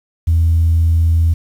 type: tone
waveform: sine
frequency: 82.5 Hz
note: E2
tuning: 2 cents sharp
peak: -8 dBFS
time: 0.27-1.34 s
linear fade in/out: 10 ms
effects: tanh soft clip ceiling -6 dBFS + 7-bit